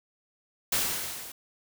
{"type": "noise with level ramp", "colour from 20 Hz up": "white", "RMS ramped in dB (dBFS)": [-25, -43], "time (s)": [0.72, 1.32], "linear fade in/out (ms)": 5, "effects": []}